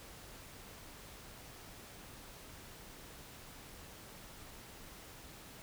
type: silence
effects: pink hiss -53 dBFS RMS until 5.62 s

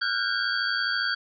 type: tone cluster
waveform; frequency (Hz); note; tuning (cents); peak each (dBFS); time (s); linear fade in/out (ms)
sine; 1388 / 1480 / 1595 / 3278 / 4561; F6 / F#6 / G6 / G#7 / C#8; -11 / 0 / +30 / -23 / +49; -32 / -29 / -29 / -35 / -30; 0.01-1.15; 10
effects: none

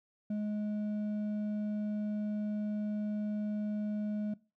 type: tone with hard clipping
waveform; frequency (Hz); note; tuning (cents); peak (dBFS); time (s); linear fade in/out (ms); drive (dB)
sine; 210; G#3; +19; -33; 0.3-4.34; 5; 4
effects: noise-tail reverb RT60 0.3 s tail -20 dB re dry

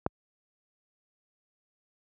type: click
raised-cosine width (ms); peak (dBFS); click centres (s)
1; -12; 0.064
effects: high-pass 60 Hz 12 dB/octave

